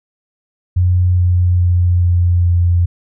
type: tone with pitch steps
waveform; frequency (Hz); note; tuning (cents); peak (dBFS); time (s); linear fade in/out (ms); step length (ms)
sine; 89.9 / 89.23 / 88.56 / 87.9 / 87.24; F#2 / F2 / F2 / F2 / F2; -49 / +38 / +25 / +12 / -1; -9; 0.76-2.86; 10; 420
effects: none